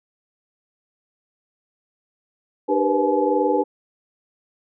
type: tone cluster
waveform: sine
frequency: 300 / 394.8 / 481.2 / 503 / 853 Hz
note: D4 / G4 / B4 / B4 / G#5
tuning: +37 / +12 / -45 / +32 / +46 cents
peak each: -23 dBFS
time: 2.68-3.64 s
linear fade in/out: 20 ms
effects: none